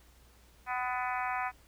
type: harmonic tone with a mistuned harmonic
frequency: 250.7 Hz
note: B3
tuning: 26 cents sharp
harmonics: 3 / 4 / 5 / 6 / 7 / 8 / 9 / 10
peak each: -35 / -37 / -39 / -41 / -42 / -43 / -44 / -45 dBFS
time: 0.66-1.52 s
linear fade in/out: 50 ms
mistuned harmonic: 6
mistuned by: -26 cents
effects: added 60 Hz sine -60 dBFS peak until 1.67 s + pink hiss -63 dBFS RMS until 1.67 s